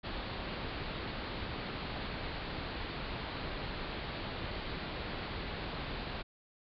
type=low-pass noise; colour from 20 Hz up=pink; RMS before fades=-40 dBFS; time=0.03-6.23 s; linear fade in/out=20 ms; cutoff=4600 Hz; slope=96 dB/octave; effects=none